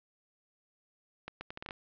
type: accelerating click train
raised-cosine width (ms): 0.3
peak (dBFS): -24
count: 8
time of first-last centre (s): 1.28-1.708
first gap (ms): 130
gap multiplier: 0.73
effects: low-pass 4000 Hz 12 dB/octave